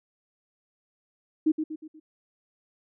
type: tone with echo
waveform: sine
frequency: 312 Hz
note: D#4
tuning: 5 cents sharp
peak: -18 dBFS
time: 1.46-1.52 s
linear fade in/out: 10 ms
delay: 120 ms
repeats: 4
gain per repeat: -7 dB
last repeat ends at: 2 s
effects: none